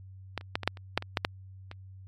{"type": "clicks", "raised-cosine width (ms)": 0.3, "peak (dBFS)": [-15, -30, -11, -19, -7, -30, -8, -22, -9, -8, -25], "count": 11, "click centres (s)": [0.377, 0.411, 0.555, 0.633, 0.676, 0.772, 0.976, 1.024, 1.172, 1.249, 1.714], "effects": ["added 95 Hz sine -45 dBFS peak until 2.07 s", "MP3 64 kbps"]}